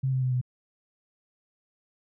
sine tone with pitch steps, 132.7 / 130.27 / 127.88 / 125.54 Hz, C3 / C3 / C3 / B2, +25 / -7 / -39 / +29 cents, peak -23 dBFS, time 0.03-0.414 s, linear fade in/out 10 ms, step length 96 ms, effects none

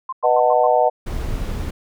sine tone bursts, 1046.5 Hz, C6, in tune, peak -23 dBFS, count 5, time 0.09-0.67 s, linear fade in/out 5 ms, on 36 ms, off 100 ms
sine chord, B dominant seventh, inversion none, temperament just, 493.9 / 617.4 / 740.8 / 889 Hz, B4 / D#5 / F#5 / A5, 0 / -14 / +2 / +18 cents, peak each -19 / -17 / -17 / -20 dBFS, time 0.23-0.9 s, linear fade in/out 20 ms
brown noise, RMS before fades -24 dBFS, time 1.06-1.71 s, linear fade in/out 10 ms
effects none

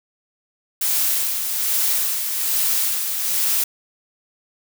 blue noise with tremolo, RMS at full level -19 dBFS, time 0.81-3.64 s, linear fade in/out 5 ms, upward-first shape sine, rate 1.2 Hz, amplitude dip 45%, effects none

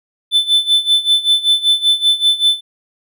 triangle tone with tremolo, 3520 Hz, A7, in tune, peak -6 dBFS, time 0.31-2.61 s, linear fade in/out 50 ms, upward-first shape sine, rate 5.2 Hz, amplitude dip 85%, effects none

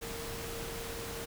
sine tone in noise, 461 Hz, A#4, 19 cents flat, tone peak -43 dBFS, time 0.01-1.26 s, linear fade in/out 20 ms, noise pink, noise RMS -41 dBFS, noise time 0.01-1.26 s, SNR -5 dB, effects none

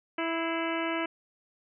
harmonic tone with a mistuned harmonic, 329.3 Hz, E4, 2 cents flat, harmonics 1 / 2 / 3 / 4 / 5 / 6 / 7 / 8 / 9, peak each -32 / -35 / -37 / -38 / -39 / -40 / -40 / -41 / -42 dBFS, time 0.18-1.06 s, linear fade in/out 5 ms, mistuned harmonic 6, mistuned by +67 cents, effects none

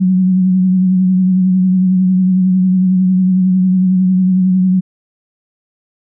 sine tone with vibrato, 185.4 Hz, F#3, 4 cents sharp, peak -8 dBFS, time 0-4.81 s, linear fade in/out 20 ms, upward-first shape triangle, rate 11 Hz, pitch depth 40 cents each way, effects none

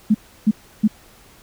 sine tone bursts, 213.9 Hz, A3, 49 cents flat, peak -10 dBFS, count 3, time 0.1-0.878 s, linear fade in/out 10 ms, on 46 ms, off 320 ms, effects pink hiss -49 dBFS RMS until 1.42 s

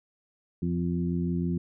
harmonic tone with a mistuned harmonic, 86.2 Hz, F2, 22 cents flat, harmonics 1 / 2 / 3 / 4, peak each -34 / -27 / -33 / -36 dBFS, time 0.62-1.58 s, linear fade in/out 5 ms, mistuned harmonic 4, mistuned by +19 cents, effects none

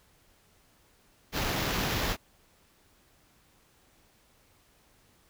pink noise with sample-and-hold, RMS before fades -30 dBFS, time 1.32-2.17 s, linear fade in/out 50 ms, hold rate 8820 Hz, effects pink hiss -64 dBFS RMS until 5.29 s

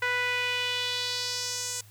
sawtooth tone with band-pass filter sweep, 493.9 Hz, B4, in tune, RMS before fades -30 dBFS, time 0.02-1.81 s, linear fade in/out 5 ms, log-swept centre 1800 to 7400 Hz, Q 2.5, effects added 104 Hz sine -51 dBFS peak until 1.9 s + white hiss -57 dBFS RMS until 1.9 s

